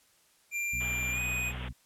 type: tone with pitch glide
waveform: square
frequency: 2378 to 2489 Hz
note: D7 to D#7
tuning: +21 to 0 cents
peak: -31 dBFS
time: 0.51-1.53 s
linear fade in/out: 50 ms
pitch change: +79 cents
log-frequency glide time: 1.12-1.2 s
type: harmonic tone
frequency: 61.74 Hz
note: B1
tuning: in tune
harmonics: 1 / 2 / 3 / 4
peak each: -38 / -41 / -49 / -50 dBFS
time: 0.72-1.73 s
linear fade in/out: 20 ms
type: low-pass noise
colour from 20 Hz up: white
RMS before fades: -44 dBFS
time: 0.8-1.69 s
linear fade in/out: 10 ms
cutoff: 3400 Hz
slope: 96 dB/octave
effects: white hiss -65 dBFS RMS until 1.85 s + low-pass 12000 Hz 12 dB/octave